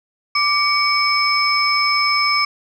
sine tone cluster, 1174 / 2255 / 5230 Hz, D6 / C#7 / E8, -1 / +29 / -15 cents, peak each -18 dBFS, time 0.35-2.45 s, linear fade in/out 5 ms, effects tanh soft clip ceiling -6 dBFS

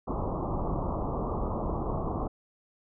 pink low-pass noise, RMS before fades -31 dBFS, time 0.07-2.28 s, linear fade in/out 10 ms, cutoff 1200 Hz, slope 96 dB/octave, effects none

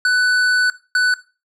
square tone pair in turn, 1493 / 1493 Hz, F#6 / F#6, +15 / +15 cents, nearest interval unison, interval 0 cents, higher neither, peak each -13 dBFS, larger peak neither, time 0.05-0.7 / 0.95-1.14 s, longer first, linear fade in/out 2 ms, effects noise-tail reverb RT60 0.3 s tail -17 dB re dry + low-pass 7000 Hz 12 dB/octave

